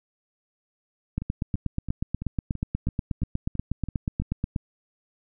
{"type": "two click trains", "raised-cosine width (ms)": 5, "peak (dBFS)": [-13, -20], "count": [29, 10], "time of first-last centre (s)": [[1.18, 4.562], [1.22, 4.22]], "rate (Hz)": [8.28, 3], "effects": []}